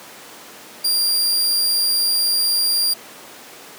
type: tone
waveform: sawtooth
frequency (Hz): 4772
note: D8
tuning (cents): +27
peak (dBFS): -13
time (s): 0.84-2.94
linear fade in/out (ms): 10
effects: pink hiss -39 dBFS RMS until 3.78 s + high-pass 300 Hz 12 dB/octave